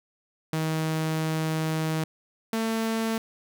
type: tone pair in turn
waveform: sawtooth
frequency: 158.5 / 224.2 Hz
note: D#3 / A3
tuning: +32 / +33 cents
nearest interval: tritone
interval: 601 cents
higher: second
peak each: -21 dBFS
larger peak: neither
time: 0.53-2.04 / 2.53-3.18 s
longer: first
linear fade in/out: 2 ms
effects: none